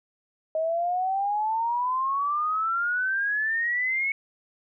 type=exponential sweep; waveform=sine; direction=up; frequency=628 to 2217 Hz; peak=-23 dBFS; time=0.55-4.12 s; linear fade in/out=2 ms; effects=none